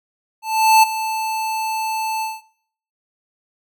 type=tone with ADSR envelope; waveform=square; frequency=880 Hz; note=A5; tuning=in tune; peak=-8 dBFS; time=0.42-2.42 s; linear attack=410 ms; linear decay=12 ms; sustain=-13 dB; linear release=200 ms; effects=noise-tail reverb RT60 0.6 s tail -20 dB re dry